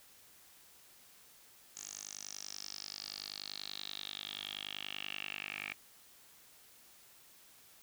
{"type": "tone with band-pass filter sweep", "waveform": "10% pulse", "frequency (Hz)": 50.4, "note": "G1", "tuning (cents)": 49, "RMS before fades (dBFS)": -45, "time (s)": [1.75, 5.74], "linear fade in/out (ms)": 20, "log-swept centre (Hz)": [6800, 2400], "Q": 6.8, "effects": ["white hiss -61 dBFS RMS until 7.82 s"]}